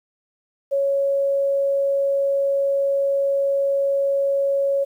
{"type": "tone", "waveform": "sine", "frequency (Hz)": 554.4, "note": "C#5", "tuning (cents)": 0, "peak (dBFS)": -17, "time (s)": [0.71, 4.85], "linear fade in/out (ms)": 20, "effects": ["9-bit"]}